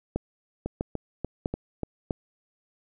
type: two click trains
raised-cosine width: 2 ms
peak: -13 / -16 dBFS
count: 4 / 5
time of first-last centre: 0.16-2.108 / 0.66-1.833 s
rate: 1.54 / 3.41 Hz
effects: none